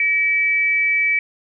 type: tone pair together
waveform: sine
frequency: 1903.6 / 2300 Hz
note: A#6 / D7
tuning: +36 / -37 cents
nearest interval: minor third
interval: 327 cents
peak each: -25 / -15 dBFS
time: 0-1.19 s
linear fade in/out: 2 ms
effects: none